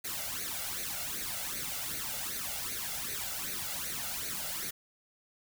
white noise with flanger, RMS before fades -37 dBFS, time 0.04-4.71 s, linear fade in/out 10 ms, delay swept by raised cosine 0.47 to 1.47 ms, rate 2.6 Hz, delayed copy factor +0.75, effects none

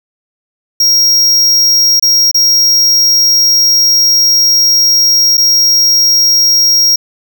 square tone with dropouts, 5600 Hz, F8, 4 cents sharp, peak -6 dBFS, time 0.8-6.96 s, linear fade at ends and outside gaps 5 ms, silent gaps 1.997-2.024 / 2.314-2.344 / 5.372-5.378 s, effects none

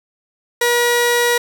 sawtooth tone pair together, 480 / 960 Hz, B4 / B5, -49 / -49 cents, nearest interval octave, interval 1200 cents, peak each -11 dBFS, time 0.61-1.38 s, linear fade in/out 5 ms, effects none

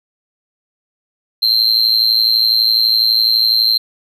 triangle tone with amplitude modulation, 4145 Hz, C8, 17 cents flat, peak -5 dBFS, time 1.42-3.78 s, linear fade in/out 10 ms, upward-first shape sine, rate 112 Hz, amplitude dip 95%, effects none

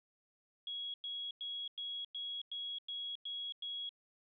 sine tone bursts, 3324 Hz, G#7, 1 cent sharp, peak -39 dBFS, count 9, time 0.67-3.892 s, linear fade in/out 2 ms, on 270 ms, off 99 ms, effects none

